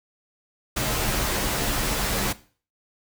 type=noise with comb filter; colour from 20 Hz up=pink; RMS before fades=-25 dBFS; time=0.76-2.33 s; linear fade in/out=10 ms; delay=12 ms; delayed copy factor=-0.75; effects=noise-tail reverb RT60 0.4 s tail -17 dB re dry